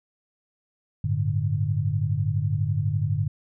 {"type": "chord", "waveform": "sine", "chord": "G suspended second", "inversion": "none", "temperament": "equal", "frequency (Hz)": [98, 110, 146.83], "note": ["G2", "A2", "D3"], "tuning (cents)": [0, 0, 0], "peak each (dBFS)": -26, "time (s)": [1.04, 3.28], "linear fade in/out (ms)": 5, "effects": []}